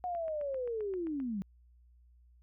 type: linear sweep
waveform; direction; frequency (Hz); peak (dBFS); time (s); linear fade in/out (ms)
sine; down; 733 to 184.2; -33; 0.04-1.42; 0
type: click train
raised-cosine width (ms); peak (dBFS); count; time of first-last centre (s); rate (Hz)
0.5; -38; 9; 0.15-1.201; 7.61
effects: added 60 Hz sine -59 dBFS peak until 2.42 s